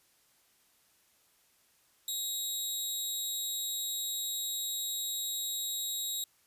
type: tone with amplitude modulation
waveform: 15% pulse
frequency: 3800 Hz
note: A#7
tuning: 33 cents sharp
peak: -23 dBFS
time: 2.08-6.24 s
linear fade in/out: 2 ms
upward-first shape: sine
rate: 289 Hz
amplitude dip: 55%
effects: white hiss -68 dBFS RMS until 6.46 s + resampled to 32000 Hz